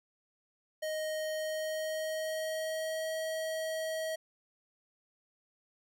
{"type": "tone with pitch glide", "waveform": "square", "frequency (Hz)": [623, 637.9], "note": ["D#5", "D#5"], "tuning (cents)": [2, 43], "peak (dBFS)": -34, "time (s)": [0.82, 4.16], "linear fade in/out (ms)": 10, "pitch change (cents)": 41, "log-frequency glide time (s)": [1.33, 3.15], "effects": []}